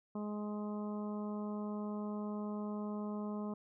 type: harmonic tone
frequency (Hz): 209.1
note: G#3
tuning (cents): +12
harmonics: 1 / 2 / 3 / 4 / 5 / 6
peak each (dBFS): -38 / -46 / -49 / -53 / -51 / -56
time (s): 0.15-3.54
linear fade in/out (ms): 5
effects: none